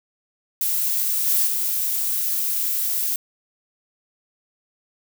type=noise with level steps; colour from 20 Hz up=violet; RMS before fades=-22 / -19 / -23 dBFS; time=0.61-3.16 s; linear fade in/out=2 ms; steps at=1.26 / 1.46 s; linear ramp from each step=20 ms; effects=none